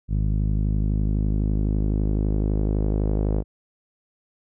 sawtooth tone with low-pass filter sweep, 51.91 Hz, G#1, in tune, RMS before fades -22 dBFS, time 0.08-3.44 s, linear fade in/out 50 ms, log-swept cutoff 170 to 500 Hz, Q 1.3, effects none

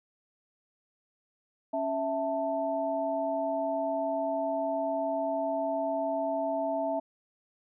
sine tone cluster, 277 / 658 / 885 Hz, C#4 / E5 / A5, -1 / -3 / +10 cents, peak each -35 / -29 / -35 dBFS, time 1.73-7 s, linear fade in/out 10 ms, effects none

